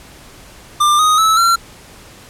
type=tone with pitch steps; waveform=square; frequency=1192 / 1246.9 / 1304.4 / 1364.5 Hz; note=D6 / D#6 / E6 / F6; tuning=+25 / +3 / -19 / -41 cents; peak=-10 dBFS; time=0.8-1.56 s; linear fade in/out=10 ms; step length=190 ms; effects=pink hiss -40 dBFS RMS until 2.29 s + low-pass 12000 Hz 12 dB/octave